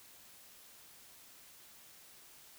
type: silence
effects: white hiss -58 dBFS RMS until 2.58 s